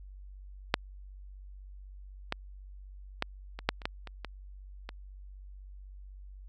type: clicks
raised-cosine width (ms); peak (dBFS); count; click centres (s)
0.3; -6 / -14 / -12 / -24 / -8 / -30 / -14 / -27 / -21 / -23; 10; 0.741 / 2.324 / 3.224 / 3.59 / 3.69 / 3.818 / 3.855 / 4.073 / 4.247 / 4.891
effects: added 48 Hz sine -45 dBFS peak until 6.48 s